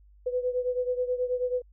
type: beating tone pair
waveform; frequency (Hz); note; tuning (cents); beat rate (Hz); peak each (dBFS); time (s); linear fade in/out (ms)
sine; 496.6 / 505.9; B4 / B4; +9 / +42; 9.3; -27 / -31; 0.26-1.62; 10
effects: added 50 Hz sine -53 dBFS peak until 1.72 s